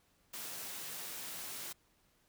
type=high-pass noise; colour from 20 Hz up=white; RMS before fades=-44 dBFS; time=0.33-1.73 s; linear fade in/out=10 ms; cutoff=110 Hz; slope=12 dB/octave; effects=pink hiss -72 dBFS RMS until 2.28 s